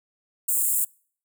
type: high-pass noise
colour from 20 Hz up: pink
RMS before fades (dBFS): -23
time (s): 0.48-0.85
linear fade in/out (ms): 10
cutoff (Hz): 7400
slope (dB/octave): 96
effects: noise-tail reverb RT60 0.5 s tail -26 dB re dry